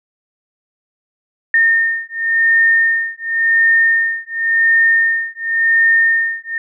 sine beating tone pair, 1824 / 1824.92 Hz, A#6 / A#6, -38 / -37 cents, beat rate 0.92 Hz, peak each -14 dBFS, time 1.54-6.58 s, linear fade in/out 2 ms, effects none

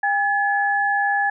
sine tone pair together, 806.1 / 1708 Hz, G5 / G#6, +48 / +48 cents, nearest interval octave + minor second, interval 1300 cents, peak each -20 dBFS, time 0.03-1.3 s, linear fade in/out 5 ms, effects none

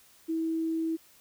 sine tone, 324.5 Hz, E4, 27 cents flat, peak -27 dBFS, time 0.28-0.97 s, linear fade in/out 20 ms, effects white hiss -59 dBFS RMS until 1.2 s

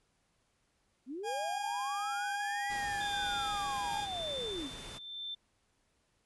sine linear two-way sweep, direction up then down, 233.1 to 1970 to 233.1 Hz, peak -38 dBFS, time 1.06-4.71 s, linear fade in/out 50 ms, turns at 2.7 s
40% pulse tone with vibrato, 813 Hz, G#5, 37 cents flat, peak -34 dBFS, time 1.23-4.08 s, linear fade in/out 50 ms, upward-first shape sine, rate 6.2 Hz, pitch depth 8 cents each way
pink noise, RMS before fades -47 dBFS, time 2.69-4.99 s, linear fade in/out 20 ms
sine tone with tremolo, 3554 Hz, A7, 17 cents sharp, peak -37 dBFS, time 3-5.35 s, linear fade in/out 10 ms, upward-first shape sine, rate 0.94 Hz, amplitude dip 75%
effects pink hiss -75 dBFS RMS until 6.25 s + resampled to 24000 Hz

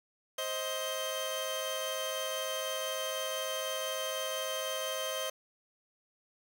sawtooth tone cluster, 526 / 630 / 3144 Hz, C5 / D#5 / G7, +9 / +21 / +4 cents, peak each -34 / -34 / -35 dBFS, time 0.38-5.3 s, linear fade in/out 5 ms, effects none

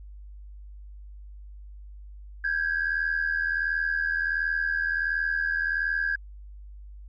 sine tone pair together, 1579.8 / 1661.2 Hz, G6 / G#6, +13 / 0 cents, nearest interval minor second, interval 87 cents, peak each -26 dBFS, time 2.44-6.16 s, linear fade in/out 5 ms, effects tanh soft clip ceiling -18 dBFS + added 50 Hz sine -41 dBFS peak until 7.08 s

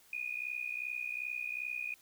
sine tone with amplitude modulation, 2463 Hz, D#7, 18 cents flat, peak -32 dBFS, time 0.13-1.94 s, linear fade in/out 2 ms, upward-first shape sine, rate 62.6 Hz, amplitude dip 85%, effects white hiss -63 dBFS RMS until 2.01 s

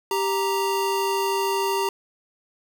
square tone pair together, 392 / 932.3 Hz, G4 / A#5, 0 / 0 cents, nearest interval octave + minor third, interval 1500 cents, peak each -25 dBFS, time 0.11-1.89 s, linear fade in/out 2 ms, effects none

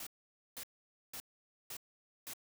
white noise bursts, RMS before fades -45 dBFS, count 5, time 0-2.335 s, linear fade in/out 2 ms, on 67 ms, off 500 ms, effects none

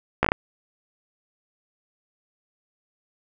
slowing click train, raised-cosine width 0.5 ms, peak -3 dBFS, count 5, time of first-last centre 0.23-0.319 s, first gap 15 ms, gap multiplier 1.27, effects none

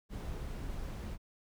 brown noise, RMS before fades -40 dBFS, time 0.09-1.18 s, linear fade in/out 50 ms, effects none

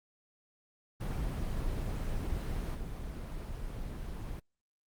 brown noise with level steps, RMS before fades -34 / -39 dBFS, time 1-4.4 s, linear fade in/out 10 ms, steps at 2.74 s, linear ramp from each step 10 ms, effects Opus 24 kbps

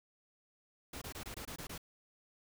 pink noise bursts, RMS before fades -45 dBFS, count 8, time 0.93-1.779 s, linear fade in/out 5 ms, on 86 ms, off 23 ms, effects none

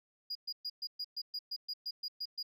sine tone bursts, 4875 Hz, D#8, 36 cents flat, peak -33 dBFS, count 13, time 0.3-2.429 s, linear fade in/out 10 ms, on 53 ms, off 120 ms, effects tanh soft clip ceiling -35 dBFS

